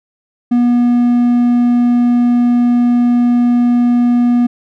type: tone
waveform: triangle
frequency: 241.8 Hz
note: B3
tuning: 36 cents flat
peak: -6 dBFS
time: 0.51-4.47 s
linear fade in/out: 10 ms
effects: none